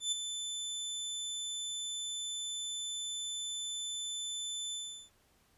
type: tone with ADSR envelope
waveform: 25% pulse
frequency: 3520 Hz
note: A7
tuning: in tune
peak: -25 dBFS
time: 0-5.1 s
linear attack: 120 ms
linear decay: 12 ms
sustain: -8 dB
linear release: 370 ms
effects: pink hiss -69 dBFS RMS until 5.57 s + resampled to 32000 Hz